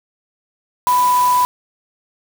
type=tone in noise; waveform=sine; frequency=992 Hz; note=B5; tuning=7 cents sharp; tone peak=-11 dBFS; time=0.87-1.45 s; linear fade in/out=0 ms; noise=white; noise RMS=-27 dBFS; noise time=0.87-1.45 s; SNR=+13 dB; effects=none